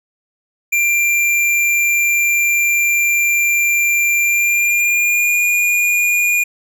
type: tone with pitch glide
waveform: square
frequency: 2375 to 2431 Hz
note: D7 to D#7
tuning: +19 to -41 cents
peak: -13 dBFS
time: 0.72-6.44 s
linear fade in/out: 10 ms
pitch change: +40 cents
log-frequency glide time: 4.21-5.42 s
effects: none